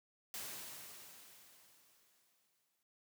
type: noise with exponential decay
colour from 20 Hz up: white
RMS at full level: -44 dBFS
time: 0.34-2.83 s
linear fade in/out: 1 ms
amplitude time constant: 540 ms
effects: noise-tail reverb RT60 0.1 s tail -21 dB re dry + high-pass 100 Hz 12 dB/octave